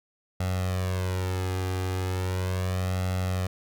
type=tone with flanger; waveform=sawtooth; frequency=92.5 Hz; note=F#2; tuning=in tune; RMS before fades=-28 dBFS; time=0.4-3.47 s; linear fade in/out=5 ms; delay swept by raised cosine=1.5 to 2.5 ms; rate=0.37 Hz; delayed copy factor=+0.8; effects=none